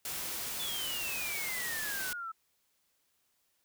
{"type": "noise", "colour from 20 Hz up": "white", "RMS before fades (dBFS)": -38, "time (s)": [0.05, 2.13], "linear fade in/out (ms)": 2}
{"type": "exponential sweep", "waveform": "sine", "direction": "down", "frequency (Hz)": [3520, 1303], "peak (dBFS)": -37, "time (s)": [0.59, 2.32], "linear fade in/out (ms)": 10}
{"effects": ["white hiss -75 dBFS RMS until 3.64 s"]}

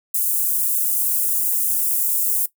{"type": "high-pass noise", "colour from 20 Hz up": "white", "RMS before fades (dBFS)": -20, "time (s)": [0.14, 2.46], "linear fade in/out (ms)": 5, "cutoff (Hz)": 9000, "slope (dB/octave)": 24, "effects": ["noise-tail reverb RT60 0.1 s tail -17 dB re dry"]}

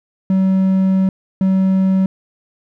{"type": "tone bursts at uneven times", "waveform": "triangle", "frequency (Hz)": 190, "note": "F#3", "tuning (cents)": 46, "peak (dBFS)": -9, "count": 2, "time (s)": [[0.3, 1.09], [1.41, 2.06]], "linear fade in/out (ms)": 2, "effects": []}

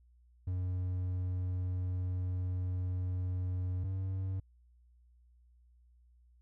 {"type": "tone pair in turn", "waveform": "triangle", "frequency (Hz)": [91.2, 94.77], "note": ["F#2", "F#2"], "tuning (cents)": [-24, 42], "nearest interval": "minor second", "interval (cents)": 66, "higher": "second", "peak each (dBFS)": [-30, -31], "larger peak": "first", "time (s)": [[0.47, 3.84], [3.84, 4.4]], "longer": "first", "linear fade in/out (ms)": 5, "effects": ["added 60 Hz sine -61 dBFS peak until 6.41 s"]}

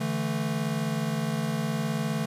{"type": "chord", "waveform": "square", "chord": "D suspended second", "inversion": "none", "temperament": "equal with one note detuned", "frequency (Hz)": [145.4, 164.81, 220], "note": ["D3", "E3", "A3"], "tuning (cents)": [-17, 0, 0], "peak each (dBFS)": [-32, -32, -31], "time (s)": [0, 2.26], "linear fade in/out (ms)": 10, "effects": ["resampled to 32000 Hz"]}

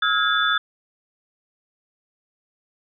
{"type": "tone cluster", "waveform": "sine", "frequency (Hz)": [1290, 1422, 1646, 3496], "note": ["E6", "F6", "G#6", "A7"], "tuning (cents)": [-38, 31, -16, -12], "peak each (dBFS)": -23, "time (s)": [0.02, 0.58], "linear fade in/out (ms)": 5, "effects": []}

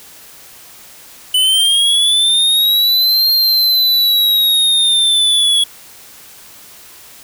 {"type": "linear two-way sweep", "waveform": "square", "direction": "up then down", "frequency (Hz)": [2990, 4211, 3351], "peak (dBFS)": -10, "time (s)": [1.34, 5.64], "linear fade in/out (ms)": 5, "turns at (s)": 3.3, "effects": ["white hiss -39 dBFS RMS until 7.23 s"]}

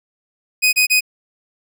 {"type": "tone bursts", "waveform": "sawtooth", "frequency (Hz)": 2500, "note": "D#7", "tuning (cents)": 8, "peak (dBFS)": -8, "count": 3, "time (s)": [0.62, 1.008], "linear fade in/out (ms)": 20, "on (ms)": 110, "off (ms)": 29, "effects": []}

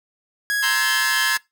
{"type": "tone with pitch glide", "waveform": "45% pulse", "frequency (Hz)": [1661.2, 1702], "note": ["G#6", "G#6"], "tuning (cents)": [0, 42], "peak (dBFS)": -19, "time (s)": [0.5, 1.37], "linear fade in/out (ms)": 0, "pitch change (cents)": 42, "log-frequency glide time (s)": [0.65, 0.83]}
{"type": "chord", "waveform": "15% pulse", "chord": "C dominant seventh", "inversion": "third", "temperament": "equal", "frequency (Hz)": [932.3, 1046.5, 1318.5, 1568], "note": ["Bb5", "C6", "E6", "G6"], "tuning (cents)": [0, 0, 0, 0], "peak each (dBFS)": [-23, -19, -23, -19], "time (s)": [0.62, 1.38], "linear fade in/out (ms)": 20}
{"effects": ["noise-tail reverb RT60 0.2 s tail -23 dB re dry"]}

